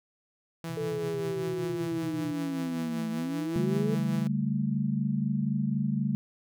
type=tone with tremolo; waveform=sawtooth; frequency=165.2 Hz; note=E3; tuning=4 cents sharp; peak=-29 dBFS; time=0.64-4.27 s; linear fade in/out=0 ms; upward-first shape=triangle; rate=5.2 Hz; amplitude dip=45%
type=tone bursts; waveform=sine; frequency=130.81 Hz; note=C3; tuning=in tune; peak=-37 dBFS; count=15; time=0.69-2.321 s; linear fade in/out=10 ms; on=77 ms; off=34 ms
type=linear two-way sweep; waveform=sine; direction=down then up; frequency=446.5 to 216.9 to 446.5 Hz; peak=-30 dBFS; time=0.77-3.95 s; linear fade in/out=2 ms; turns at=3.1 s
type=chord; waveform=sine; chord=D suspended fourth; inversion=none; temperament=equal with one note detuned; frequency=143.06 / 196 / 220 Hz; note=D3 / G3 / A3; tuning=-45 / 0 / 0 cents; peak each=-30 dBFS; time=3.56-6.15 s; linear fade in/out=0 ms
effects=none